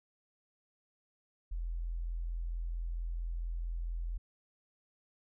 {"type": "tone", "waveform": "sine", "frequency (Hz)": 42.23, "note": "E1", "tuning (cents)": 43, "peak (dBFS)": -34, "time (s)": [1.51, 4.18], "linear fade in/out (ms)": 10, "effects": []}